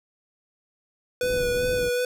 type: tone with vibrato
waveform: square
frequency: 493.9 Hz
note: B4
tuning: in tune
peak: -23 dBFS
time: 1.21-2.05 s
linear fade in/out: 2 ms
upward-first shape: sine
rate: 2.6 Hz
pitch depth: 21 cents each way
type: low-pass noise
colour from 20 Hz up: pink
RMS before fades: -34 dBFS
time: 1.22-1.9 s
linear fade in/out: 20 ms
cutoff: 530 Hz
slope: 24 dB/octave
effects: none